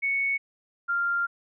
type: tone pair in turn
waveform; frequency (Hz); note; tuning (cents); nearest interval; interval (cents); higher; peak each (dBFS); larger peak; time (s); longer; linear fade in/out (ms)
sine; 2217 / 1393.2; C#7 / F6; 0 / -5; minor sixth; 805; first; -23; neither; 0.02-0.38 / 0.88-1.27; second; 20
effects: none